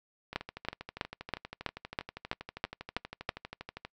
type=two click trains; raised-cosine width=0.3 ms; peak=-14 / -24 dBFS; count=10 / 45; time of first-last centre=0.36-3.292 / 0.33-3.85 s; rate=3.07 / 12.5 Hz; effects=noise-tail reverb RT60 0.1 s tail -25 dB re dry